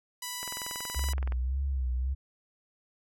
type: tone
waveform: 5% pulse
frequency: 987.8 Hz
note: B5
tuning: in tune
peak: -23 dBFS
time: 0.22-1.13 s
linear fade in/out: 5 ms
type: click train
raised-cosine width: 0.5 ms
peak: -25 dBFS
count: 20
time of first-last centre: 0.43-1.322 s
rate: 21.3 Hz
type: tone with vibrato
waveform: sine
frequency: 65.41 Hz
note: C2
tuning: in tune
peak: -27 dBFS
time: 0.95-2.15 s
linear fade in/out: 20 ms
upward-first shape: sine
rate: 1.8 Hz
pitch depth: 94 cents each way
effects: none